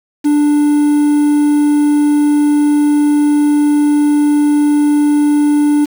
triangle tone with quantisation, 294.2 Hz, D4, 3 cents sharp, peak -6 dBFS, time 0.24-5.86 s, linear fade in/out 20 ms, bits 5, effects none

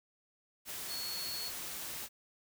sine tone in noise, 4369 Hz, C#8, 26 cents flat, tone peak -39 dBFS, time 0.87-1.52 s, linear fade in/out 50 ms, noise white, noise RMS -42 dBFS, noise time 0.65-2.09 s, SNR 0 dB, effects none

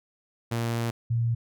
sawtooth / sine tone pair in turn, 116.54 / 116.54 Hz, A#2 / A#2, 0 / 0 cents, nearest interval unison, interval 0 cents, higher neither, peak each -22 dBFS, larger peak neither, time 0.51-0.91 / 1.1-1.35 s, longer first, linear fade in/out 10 ms, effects none

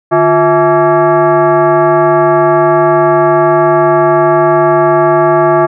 sine tone with frequency modulation, 149.8 Hz, D3, 35 cents sharp, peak -5 dBFS, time 0.11-5.67 s, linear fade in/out 20 ms, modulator 502 Hz, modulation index 2, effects none

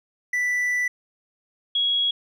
triangle / sine tone pair in turn, 1975.5 / 3322 Hz, B6 / G#7, 0 / 0 cents, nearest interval major sixth, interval 900 cents, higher second, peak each -19 dBFS, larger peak neither, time 0.33-0.88 / 1.75-2.11 s, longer first, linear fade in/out 5 ms, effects none

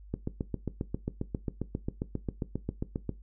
click train, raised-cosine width 3 ms, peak -18 dBFS, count 23, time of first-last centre 0.14-3.093 s, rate 7.45 Hz, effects noise-tail reverb RT60 0.2 s tail -17 dB re dry + added 50 Hz sine -47 dBFS peak until 3.22 s

